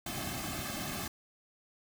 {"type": "noise with comb filter", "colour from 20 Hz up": "pink", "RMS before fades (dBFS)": -38, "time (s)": [0.06, 1.08], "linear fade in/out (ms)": 5, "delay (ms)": 2.1, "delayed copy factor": -0.95, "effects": []}